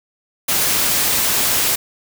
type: noise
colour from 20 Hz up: white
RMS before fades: -17 dBFS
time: 0.48-1.76 s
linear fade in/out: 10 ms
effects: none